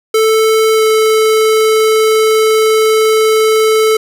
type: tone with pitch glide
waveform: square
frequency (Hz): 440 to 437.2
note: A4 to A4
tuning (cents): 0 to -11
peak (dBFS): -8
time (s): 0.14-3.97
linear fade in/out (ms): 5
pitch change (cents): -11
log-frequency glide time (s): 0.75-0.82
effects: none